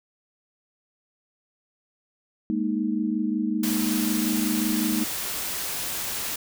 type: chord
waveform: sine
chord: Ab suspended second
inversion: none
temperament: equal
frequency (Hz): 207.7 / 233.1 / 311.1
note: Ab3 / Bb3 / Eb4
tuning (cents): 0 / 0 / 0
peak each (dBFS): -27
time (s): 2.5-5.04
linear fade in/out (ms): 0
type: noise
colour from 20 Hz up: white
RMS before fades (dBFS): -30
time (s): 3.63-6.36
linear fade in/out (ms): 5
effects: none